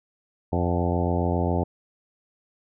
harmonic tone with a mistuned harmonic, 87.31 Hz, F2, in tune, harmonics 1 / 2 / 3 / 4 / 5 / 6 / 7 / 8 / 9 / 10, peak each -25 / -28 / -30 / -31 / -32 / -33 / -33 / -34 / -35 / -35 dBFS, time 0.52-1.64 s, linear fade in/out 10 ms, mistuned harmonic 8, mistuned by +37 cents, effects none

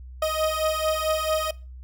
30% pulse beating tone pair, 624 / 628.5 Hz, D#5 / D#5, +5 / +17 cents, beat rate 4.5 Hz, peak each -23 dBFS, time 0.22-1.51 s, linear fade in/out 5 ms, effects noise-tail reverb RT60 0.3 s tail -21 dB re dry + added 63 Hz sine -38 dBFS peak until 1.83 s

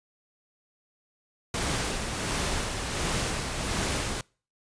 pink noise with tremolo, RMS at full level -28 dBFS, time 1.54-4.21 s, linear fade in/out 2 ms, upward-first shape sine, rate 1.4 Hz, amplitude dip 40%, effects noise-tail reverb RT60 0.4 s tail -26 dB re dry + resampled to 22050 Hz

